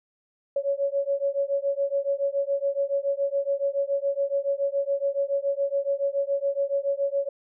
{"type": "beating tone pair", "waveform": "sine", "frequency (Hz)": [554.4, 561.5], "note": ["C#5", "C#5"], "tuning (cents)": [0, 22], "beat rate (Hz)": 7.1, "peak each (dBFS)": [-26, -26], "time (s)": [0.56, 7.29], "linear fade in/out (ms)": 5, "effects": []}